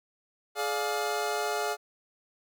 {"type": "chord", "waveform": "25% pulse", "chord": "D diminished", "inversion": "second", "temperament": "just", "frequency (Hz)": [422.9, 587.3, 704.8], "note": ["Ab4", "D5", "F5"], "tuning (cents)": [31, 0, 16], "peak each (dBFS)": [-28, -32, -28], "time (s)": [0.55, 1.77], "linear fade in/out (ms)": 50, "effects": []}